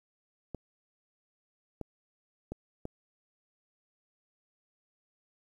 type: clicks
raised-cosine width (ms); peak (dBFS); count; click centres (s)
2; -24; 4; 0.547 / 1.813 / 2.52 / 2.854
effects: 10-bit